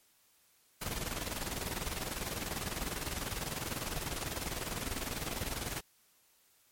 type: noise with tremolo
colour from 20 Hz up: pink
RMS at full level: -36 dBFS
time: 0.81-5.81 s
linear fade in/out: 10 ms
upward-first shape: square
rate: 20 Hz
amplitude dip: 55%
effects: white hiss -68 dBFS RMS until 6.71 s + MP3 64 kbps